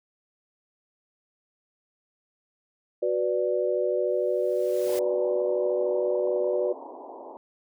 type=chord; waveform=sine; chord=B minor; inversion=second; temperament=equal; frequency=370 / 493.9 / 587.3 Hz; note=F#4 / B4 / D5; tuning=0 / 0 / 0 cents; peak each=-27 dBFS; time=3.02-6.73 s; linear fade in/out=10 ms
type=noise with exponential growth; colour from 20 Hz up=white; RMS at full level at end=-37 dBFS; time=4.07-4.99 s; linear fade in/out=0 ms; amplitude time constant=200 ms
type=band-pass noise; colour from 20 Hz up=white; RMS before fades=-42 dBFS; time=4.87-7.37 s; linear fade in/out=0 ms; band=250 to 1000 Hz; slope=96 dB/octave
effects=none